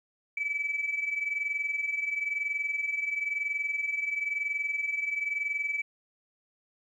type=tone pair together; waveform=sine; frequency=2282 / 2303 Hz; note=C#7 / D7; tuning=+50 / -34 cents; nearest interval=unison; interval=16 cents; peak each=-34 / -29 dBFS; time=0.37-5.82 s; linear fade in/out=5 ms; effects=tanh soft clip ceiling -21 dBFS + 11-bit